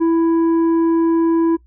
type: tone with tanh clipping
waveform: triangle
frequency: 330.6 Hz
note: E4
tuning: 5 cents sharp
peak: -13 dBFS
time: 0-1.57 s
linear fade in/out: 20 ms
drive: 10 dB
effects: noise-tail reverb RT60 0.1 s tail -21 dB re dry + added 60 Hz sine -47 dBFS peak until 1.66 s